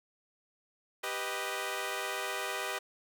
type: chord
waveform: 10% pulse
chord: G augmented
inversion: none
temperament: equal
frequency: 392 / 493.9 / 622.3 Hz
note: G4 / B4 / D#5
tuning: 0 / 0 / 0 cents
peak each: -30 dBFS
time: 1.03-2.79 s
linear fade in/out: 10 ms
effects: none